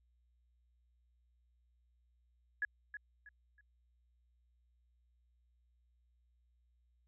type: tone with echo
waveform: sine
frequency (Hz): 1685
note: G#6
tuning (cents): +25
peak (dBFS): -32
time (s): 2.62-2.65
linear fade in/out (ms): 2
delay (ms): 320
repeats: 3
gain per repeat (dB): -10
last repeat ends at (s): 3.61
effects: added 60 Hz sine -70 dBFS peak until 7.07 s